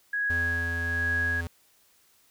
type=tone with tremolo; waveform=sine; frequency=1661.2 Hz; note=G#6; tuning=in tune; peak=-24 dBFS; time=0.13-1.41 s; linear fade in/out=5 ms; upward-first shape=sine; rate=1.2 Hz; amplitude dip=45%
type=tone; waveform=square; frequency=84.4 Hz; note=E2; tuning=41 cents sharp; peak=-32 dBFS; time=0.3-1.47 s; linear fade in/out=0 ms
effects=white hiss -63 dBFS RMS until 2.3 s